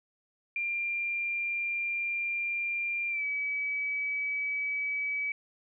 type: tone with pitch glide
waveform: sine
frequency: 2386 to 2285 Hz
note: D7 to D7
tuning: +27 to -48 cents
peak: -29 dBFS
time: 0.56-5.32 s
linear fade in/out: 2 ms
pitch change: -75 cents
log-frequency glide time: 3.09-3.24 s
effects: none